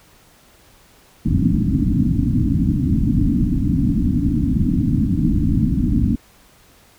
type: low-pass noise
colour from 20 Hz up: white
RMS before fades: -17 dBFS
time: 1.25-6.16 s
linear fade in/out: 10 ms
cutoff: 300 Hz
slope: 96 dB/octave
effects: pink hiss -51 dBFS RMS until 6.98 s